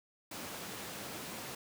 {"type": "high-pass noise", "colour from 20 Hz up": "pink", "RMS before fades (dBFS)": -44, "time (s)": [0.31, 1.55], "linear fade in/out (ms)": 5, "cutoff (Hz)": 150, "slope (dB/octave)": 12, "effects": []}